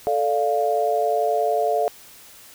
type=chord; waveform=sine; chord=D minor; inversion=second; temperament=equal; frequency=440 / 587.3 / 698.5 Hz; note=A4 / D5 / F5; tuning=0 / 0 / 0 cents; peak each=-23 / -24 / -21 dBFS; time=0.07-1.88 s; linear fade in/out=0 ms; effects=white hiss -46 dBFS RMS until 2.54 s